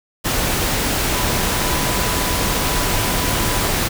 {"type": "tone in noise", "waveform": "sine", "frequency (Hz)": 992, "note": "B5", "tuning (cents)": 7, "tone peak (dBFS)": -29, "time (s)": [1.13, 3.69], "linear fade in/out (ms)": 20, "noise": "pink", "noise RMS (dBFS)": -19, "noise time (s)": [0.24, 3.89], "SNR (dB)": -13, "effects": []}